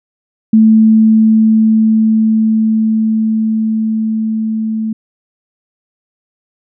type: tone with level ramp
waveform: sine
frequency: 220 Hz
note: A3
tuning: in tune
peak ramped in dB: -3 to -14 dBFS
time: 0.53-4.93 s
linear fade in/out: 5 ms
effects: none